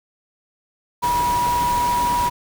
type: tone in noise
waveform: sine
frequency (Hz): 968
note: B5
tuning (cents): -35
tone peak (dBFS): -17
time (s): 1.02-2.3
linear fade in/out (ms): 20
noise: pink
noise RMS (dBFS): -28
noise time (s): 1.02-2.3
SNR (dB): +8
effects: none